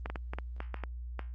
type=clicks; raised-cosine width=0.5 ms; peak=-22 dBFS; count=9; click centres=0.059 / 0.1 / 0.158 / 0.335 / 0.386 / 0.604 / 0.743 / 0.837 / 1.193 s; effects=added 60 Hz sine -38 dBFS peak until 1.34 s + Opus 32 kbps